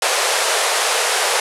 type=band-pass noise; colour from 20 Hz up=pink; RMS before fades=-18 dBFS; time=0.02-1.4 s; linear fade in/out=2 ms; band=440 to 11000 Hz; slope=48 dB/octave; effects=none